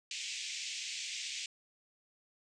pink band-pass noise, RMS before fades -41 dBFS, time 0.11-1.46 s, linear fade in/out 2 ms, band 2200 to 7700 Hz, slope 48 dB/octave, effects resampled to 22050 Hz

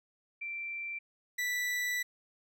sine / 40% pulse tone pair in turn, 2349 / 1970.9 Hz, D7 / B6, 0 / -4 cents, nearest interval minor third, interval 304 cents, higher first, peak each -36 / -30 dBFS, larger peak second, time 0.41-0.99 / 1.38-2.03 s, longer second, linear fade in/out 10 ms, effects none

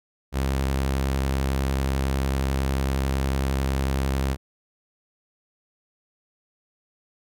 sawtooth tone with vibrato, 67.2 Hz, C2, 47 cents sharp, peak -18 dBFS, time 0.32-4.37 s, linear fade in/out 50 ms, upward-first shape triangle, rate 11 Hz, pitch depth 26 cents each way, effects none

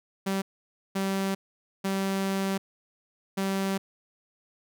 sawtooth tone bursts at uneven times, 193.9 Hz, G3, 19 cents flat, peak -22 dBFS, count 4, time 0.26-0.42 / 0.95-1.35 / 1.84-2.58 / 3.37-3.78 s, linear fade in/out 10 ms, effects none

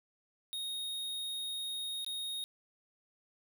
square tone with dropouts, 3729 Hz, A#7, in tune, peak -37 dBFS, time 0.53-2.44 s, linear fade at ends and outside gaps 0 ms, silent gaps 2.046-2.064 s, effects none

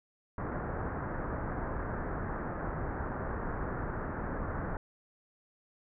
pink low-pass noise, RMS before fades -36 dBFS, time 0.38-4.77 s, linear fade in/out 2 ms, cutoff 1700 Hz, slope 48 dB/octave, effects none

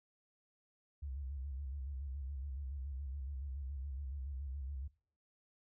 sine tone with vibrato, 68.3 Hz, C#2, 25 cents flat, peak -40 dBFS, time 1.02-4.88 s, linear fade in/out 10 ms, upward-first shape square, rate 7.1 Hz, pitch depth 90 cents each way, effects noise-tail reverb RT60 0.5 s tail -21 dB re dry

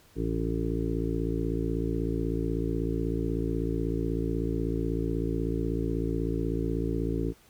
harmonic tone, 56.2 Hz, A1, 37 cents sharp, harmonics 1 / 2 / 3 / 5 / 6 / 7 / 8, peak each -32 / -35 / -34 / -33 / -35 / -36 / -37 dBFS, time 0.15-7.34 s, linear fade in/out 50 ms, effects pink hiss -59 dBFS RMS until 7.49 s

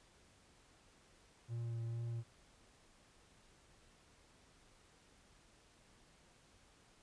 triangle tone with vibrato, 116.3 Hz, A#2, 4 cents flat, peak -37 dBFS, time 1.48-2.24 s, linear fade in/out 50 ms, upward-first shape triangle, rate 2.2 Hz, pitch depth 20 cents each way, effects pink hiss -67 dBFS RMS until 7.02 s + resampled to 22050 Hz

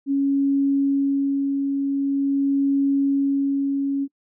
sine tone with tremolo, 277.2 Hz, C#4, in tune, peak -16 dBFS, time 0.06-4.08 s, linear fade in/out 50 ms, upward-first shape sine, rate 0.45 Hz, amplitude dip 35%, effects noise-tail reverb RT60 0.1 s tail -23 dB re dry

